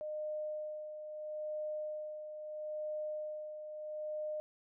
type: tone with tremolo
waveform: sine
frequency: 610 Hz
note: D#5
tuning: 34 cents flat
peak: -36 dBFS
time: 0.01-4.4 s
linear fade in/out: 0 ms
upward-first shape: sine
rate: 0.76 Hz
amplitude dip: 55%
effects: none